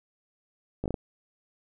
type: slowing click train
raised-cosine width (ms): 2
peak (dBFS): -17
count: 5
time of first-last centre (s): 0.84-0.942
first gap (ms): 17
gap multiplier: 1.28
effects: none